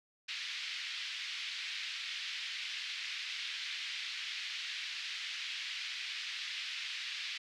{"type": "band-pass noise", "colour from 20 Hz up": "pink", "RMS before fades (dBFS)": -41, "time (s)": [0.28, 7.38], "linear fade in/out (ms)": 10, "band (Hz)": [2100, 4500], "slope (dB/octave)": 24, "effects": []}